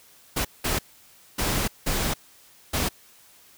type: noise bursts at uneven times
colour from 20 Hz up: pink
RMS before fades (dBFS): -25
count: 5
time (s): 0.36-0.45 / 0.64-0.79 / 1.38-1.68 / 1.86-2.14 / 2.73-2.89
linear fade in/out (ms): 10
effects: white hiss -54 dBFS RMS until 3.57 s